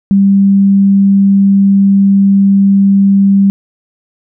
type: tone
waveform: sine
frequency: 197.1 Hz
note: G3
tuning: 10 cents sharp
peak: -4 dBFS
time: 0.11-3.5 s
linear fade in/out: 0 ms
effects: none